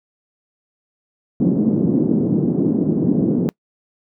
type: band-pass noise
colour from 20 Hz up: white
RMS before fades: -17 dBFS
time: 1.4-3.49 s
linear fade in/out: 0 ms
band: 160 to 310 Hz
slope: 24 dB/octave
effects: noise-tail reverb RT60 0.1 s tail -25 dB re dry